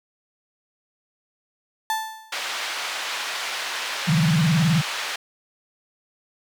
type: tone with exponential decay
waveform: 35% pulse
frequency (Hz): 880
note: A5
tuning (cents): 0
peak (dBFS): -18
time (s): 1.9-2.46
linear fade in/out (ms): 1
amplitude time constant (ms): 120
type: band-pass noise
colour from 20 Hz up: white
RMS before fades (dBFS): -29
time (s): 2.32-5.16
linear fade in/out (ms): 5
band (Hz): 740 to 3600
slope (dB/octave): 12
type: tone with vibrato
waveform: sine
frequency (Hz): 160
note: D#3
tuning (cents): +49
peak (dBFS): -16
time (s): 4.07-4.82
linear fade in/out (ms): 20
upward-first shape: square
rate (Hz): 19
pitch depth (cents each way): 170
effects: none